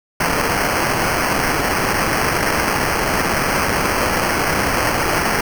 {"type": "noise with sample-and-hold", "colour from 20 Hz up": "white", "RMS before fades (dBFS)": -18, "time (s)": [0.2, 5.41], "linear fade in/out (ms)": 5, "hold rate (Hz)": 3675, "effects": []}